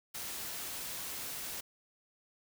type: noise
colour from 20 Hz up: white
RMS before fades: -41 dBFS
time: 0.14-1.61 s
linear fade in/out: 10 ms
effects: none